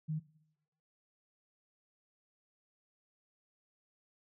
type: tone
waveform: sine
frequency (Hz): 155.56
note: D#3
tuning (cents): 0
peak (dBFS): -33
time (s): 0.08-0.2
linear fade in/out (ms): 20
effects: noise-tail reverb RT60 0.8 s tail -19 dB re dry